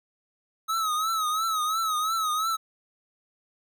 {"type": "tone with vibrato", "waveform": "square", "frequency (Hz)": 1281, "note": "E6", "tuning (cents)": -50, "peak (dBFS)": -25, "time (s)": [0.68, 2.57], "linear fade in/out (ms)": 20, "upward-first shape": "triangle", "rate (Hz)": 2.9, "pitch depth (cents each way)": 92, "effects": []}